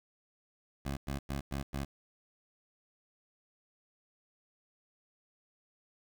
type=tone bursts; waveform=15% pulse; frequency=69.3 Hz; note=C#2; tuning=in tune; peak=-28 dBFS; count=5; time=0.85-1.85 s; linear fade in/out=10 ms; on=120 ms; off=100 ms; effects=10-bit